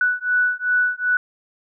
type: beating tone pair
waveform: sine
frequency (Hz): 1480 / 1482.6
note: F#6 / F#6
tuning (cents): 0 / +3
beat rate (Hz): 2.6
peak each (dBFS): -20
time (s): 0.01-1.17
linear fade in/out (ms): 2
effects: none